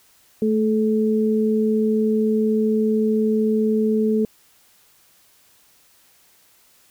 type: tone pair together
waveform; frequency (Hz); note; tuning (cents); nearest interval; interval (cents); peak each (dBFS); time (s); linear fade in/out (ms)
sine; 218.7 / 432.1; A3 / A4; -10 / -31; octave; 1179; -18 / -20; 0.42-4.25; 2
effects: white hiss -56 dBFS RMS until 6.9 s